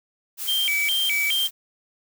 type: noise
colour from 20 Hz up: blue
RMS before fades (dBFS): -30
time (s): 0.37-1.51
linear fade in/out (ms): 50
type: tone with vibrato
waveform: triangle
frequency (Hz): 2692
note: E7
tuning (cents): +36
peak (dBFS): -19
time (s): 0.47-1.48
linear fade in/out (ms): 20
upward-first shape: square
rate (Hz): 2.4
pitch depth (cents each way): 280
effects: none